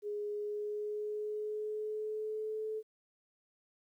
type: tone with pitch glide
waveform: sine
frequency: 415.3 to 434.7 Hz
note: G#4 to A4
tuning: 0 to -21 cents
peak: -35 dBFS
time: 0.02-2.83 s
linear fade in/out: 50 ms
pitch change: +79 cents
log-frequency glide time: 0.29-2.68 s
effects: 12-bit